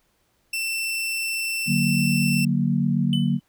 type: tone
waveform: sawtooth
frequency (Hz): 2682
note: E7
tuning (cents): +29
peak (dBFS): -21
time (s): 0.53-2.45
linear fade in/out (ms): 5
type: chord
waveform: sine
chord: D augmented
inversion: none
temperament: equal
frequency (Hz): 146.83 / 185 / 233.1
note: D3 / F#3 / A#3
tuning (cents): 0 / 0 / 0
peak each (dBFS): -23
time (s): 1.66-3.4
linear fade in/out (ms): 50
type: tone with exponential decay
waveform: triangle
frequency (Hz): 3008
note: F#7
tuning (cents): +28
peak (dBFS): -22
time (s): 3.13-3.41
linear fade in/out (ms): 1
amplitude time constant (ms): 60
effects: pink hiss -67 dBFS RMS until 3.48 s